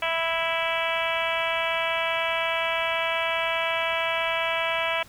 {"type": "harmonic tone", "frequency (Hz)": 329.6, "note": "E4", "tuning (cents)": 0, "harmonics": [2, 3, 4, 5, 6, 7, 8, 9, 10], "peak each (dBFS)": [-29, -31, -33, -34, -35, -30, -32, -35, -36], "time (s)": [0.02, 5.03], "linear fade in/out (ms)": 5, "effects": ["pink hiss -51 dBFS RMS until 5.08 s"]}